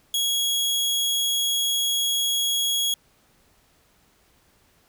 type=tone; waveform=sawtooth; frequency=3322 Hz; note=G#7; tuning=in tune; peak=-18 dBFS; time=0.14-2.94 s; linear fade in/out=2 ms; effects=pink hiss -61 dBFS RMS until 4.88 s